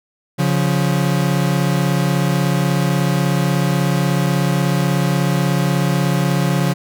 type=tone pair together; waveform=40% pulse; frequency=140 / 176.39 Hz; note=C#3 / F3; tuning=+18 / +18 cents; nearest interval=major third; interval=400 cents; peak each=-16 / -17 dBFS; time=0.38-6.74 s; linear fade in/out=20 ms; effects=none